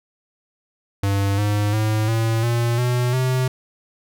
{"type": "tone with pitch steps", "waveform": "square", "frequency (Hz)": [99.3, 103.7, 108.29, 113.08, 118.09, 123.32, 128.78], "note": ["G2", "G#2", "A2", "A2", "A#2", "B2", "C3"], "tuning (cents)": [23, -2, -27, 48, 23, -2, -27], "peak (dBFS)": -18, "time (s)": [1.03, 3.48], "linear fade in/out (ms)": 5, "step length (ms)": 350, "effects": []}